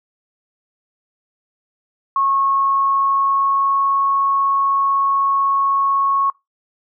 sine tone with pitch glide, 1094 to 1101 Hz, C#6 to C#6, -23 to -12 cents, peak -14 dBFS, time 2.16-6.3 s, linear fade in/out 2 ms, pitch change +11 cents, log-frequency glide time 2.45-4.02 s, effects noise-tail reverb RT60 0.2 s tail -23 dB re dry

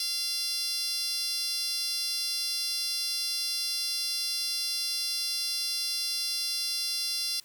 10% pulse tone with high-pass filter, 690 Hz, F5, 21 cents flat, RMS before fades -31 dBFS, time 0-7.4 s, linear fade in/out 2 ms, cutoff 5200 Hz, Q 3.6, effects white hiss -58 dBFS RMS until 7.44 s

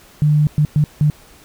sine tone bursts at uneven times, 150 Hz, D3, 37 cents sharp, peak -10 dBFS, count 4, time 0.22-0.47 / 0.58-0.65 / 0.76-0.84 / 1.01-1.1 s, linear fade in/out 0 ms, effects pink hiss -46 dBFS RMS until 1.44 s

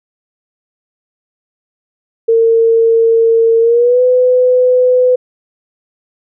sine tone with pitch glide, 455.7 to 502.7 Hz, A#4 to B4, -39 to +31 cents, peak -6 dBFS, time 2.28-5.16 s, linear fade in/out 10 ms, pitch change +170 cents, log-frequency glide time 3.6-4.02 s, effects none

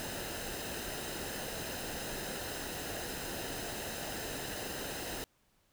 pink noise with comb filter, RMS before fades -40 dBFS, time 0-5.24 s, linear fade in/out 0 ms, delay 0.88 ms, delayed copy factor -0.55, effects pink hiss -72 dBFS RMS until 5.72 s

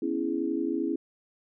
sine chord, C# minor seventh, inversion third, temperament equal, 246.9 / 277.2 / 329.6 / 415.3 Hz, B3 / C#4 / E4 / G#4, 0 / 0 / 0 / 0 cents, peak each -35 / -31 / -29 / -35 dBFS, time 0.02-0.96 s, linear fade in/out 5 ms, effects none

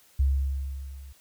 sine tone with level ramp, 68.2 Hz, C#2, 28 cents flat, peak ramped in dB -17 to -42 dBFS, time 0.19-1.13 s, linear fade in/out 10 ms, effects tanh soft clip ceiling -13 dBFS + white hiss -59 dBFS RMS until 1.2 s

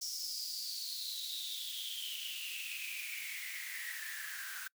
white noise with high-pass filter sweep, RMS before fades -42 dBFS, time 0.01-4.68 s, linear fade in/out 10 ms, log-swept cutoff 5500 to 1500 Hz, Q 9.9, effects noise-tail reverb RT60 0.1 s tail -25 dB re dry

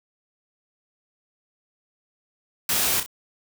white noise with echo, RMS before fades -23 dBFS, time 2.69-3 s, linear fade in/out 2 ms, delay 31 ms, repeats 2, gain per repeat -8 dB, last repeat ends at 3.062 s, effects none

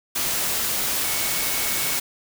sine tone in noise, 2217 Hz, C#7, in tune, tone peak -34 dBFS, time 1.04-1.98 s, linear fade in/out 10 ms, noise white, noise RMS -24 dBFS, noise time 0.15-2 s, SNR -13 dB, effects none

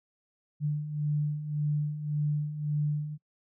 sine beating tone pair, 147.4 / 149.2 Hz, D3 / D3, +7 / +28 cents, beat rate 1.8 Hz, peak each -34 / -28 dBFS, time 0.6-3.18 s, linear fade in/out 50 ms, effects noise-tail reverb RT60 0.1 s tail -25 dB re dry

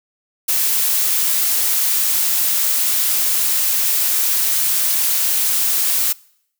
blue noise, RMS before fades -17 dBFS, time 0.48-6.13 s, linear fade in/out 10 ms, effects noise-tail reverb RT60 0.7 s tail -24 dB re dry

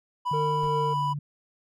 triangle tone, 987.8 Hz, B5, in tune, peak -23 dBFS, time 0.25-1.14 s, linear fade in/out 20 ms
sine tone with pitch glide, 150 to 145.23 Hz, D3 to D3, +37 to -19 cents, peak -29 dBFS, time 0.31-1.19 s, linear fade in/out 5 ms, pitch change -56 cents, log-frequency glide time 0.56-0.96 s
triangle tone with tremolo, 456.7 Hz, A#4, 36 cents flat, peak -25 dBFS, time 0.33-0.94 s, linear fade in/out 10 ms, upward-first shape triangle, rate 2.8 Hz, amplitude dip 45%
brown noise with exponential decay, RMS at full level -37 dBFS, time 0.63-0.77 s, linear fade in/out 2 ms, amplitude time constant 30 ms
effects none

